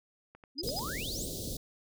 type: clicks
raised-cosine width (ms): 0.5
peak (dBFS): -37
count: 5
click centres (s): 0.35 / 0.438 / 0.689 / 0.792 / 0.888
type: exponential sweep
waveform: sine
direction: up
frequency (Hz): 246.9 to 9956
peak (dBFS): -38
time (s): 0.55-1.28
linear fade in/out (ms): 50
type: tone bursts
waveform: sine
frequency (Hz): 4979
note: D#8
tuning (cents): 0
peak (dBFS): -33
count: 3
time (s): 0.58-0.798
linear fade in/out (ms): 5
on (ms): 36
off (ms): 55
type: band-stop noise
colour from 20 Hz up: pink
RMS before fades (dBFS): -38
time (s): 0.63-1.57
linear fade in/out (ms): 5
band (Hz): 600 to 3600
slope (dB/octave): 48
effects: none